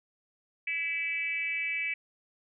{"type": "tone with frequency modulation", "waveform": "sine", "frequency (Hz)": 2305, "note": "D7", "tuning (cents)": -33, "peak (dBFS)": -29, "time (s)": [0.67, 1.94], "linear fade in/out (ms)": 5, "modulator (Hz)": 318, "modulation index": 0.84, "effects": []}